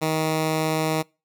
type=tone; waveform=10% pulse; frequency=157.7 Hz; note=D#3; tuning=24 cents sharp; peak=-13 dBFS; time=0.01-1.03 s; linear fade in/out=20 ms; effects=noise-tail reverb RT60 0.3 s tail -26 dB re dry